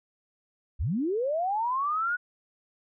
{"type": "linear sweep", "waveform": "sine", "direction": "up", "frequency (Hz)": [46.83, 1480], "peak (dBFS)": -25, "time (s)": [0.79, 2.17], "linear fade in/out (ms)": 20, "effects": []}